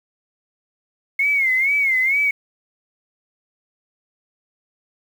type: tone with vibrato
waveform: sine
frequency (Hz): 2159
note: C#7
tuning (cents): -46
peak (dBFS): -15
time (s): 1.19-2.31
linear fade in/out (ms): 5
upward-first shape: sine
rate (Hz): 2.2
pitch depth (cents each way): 110
effects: 7-bit